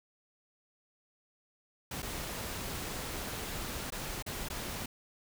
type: noise with dropouts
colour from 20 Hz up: pink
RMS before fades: -39 dBFS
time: 1.91-4.86 s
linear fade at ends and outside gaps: 5 ms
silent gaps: 2.022-2.027 / 3.904-3.921 / 4.225-4.263 / 4.486-4.5 s
effects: none